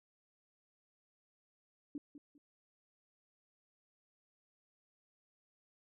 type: tone with echo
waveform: sine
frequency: 290 Hz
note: D4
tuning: 22 cents flat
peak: -39 dBFS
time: 1.95-1.98 s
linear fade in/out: 2 ms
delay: 200 ms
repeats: 2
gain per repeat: -11 dB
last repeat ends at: 2.38 s
effects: none